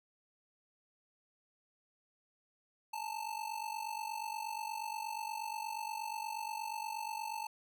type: ring-modulated tone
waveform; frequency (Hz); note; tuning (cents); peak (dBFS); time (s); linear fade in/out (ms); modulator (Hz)
square; 880; A5; 0; -36; 2.93-7.47; 5; 24.2
effects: none